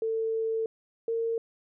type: tone pair in turn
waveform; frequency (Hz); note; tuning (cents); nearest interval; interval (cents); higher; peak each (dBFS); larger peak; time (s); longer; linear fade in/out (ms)
sine; 447.3 / 457.2; A4 / A#4; +28 / -34; unison; 38; second; -26; neither; 0.02-0.66 / 1.08-1.38; first; 2
effects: none